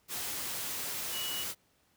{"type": "tone in noise", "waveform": "sine", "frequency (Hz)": 2929, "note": "F#7", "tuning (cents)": -18, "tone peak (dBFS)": -37, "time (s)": [1.11, 1.46], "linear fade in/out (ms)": 50, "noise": "white", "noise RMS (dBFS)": -37, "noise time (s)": [0.08, 1.55], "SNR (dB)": -3, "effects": ["pink hiss -70 dBFS RMS until 1.96 s", "high-pass 60 Hz 12 dB/octave"]}